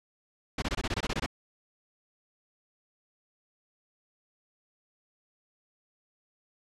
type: noise bursts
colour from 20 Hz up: pink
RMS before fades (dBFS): -30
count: 11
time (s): 0.58-1.262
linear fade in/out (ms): 5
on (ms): 42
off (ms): 22
effects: low-pass 5000 Hz 12 dB/octave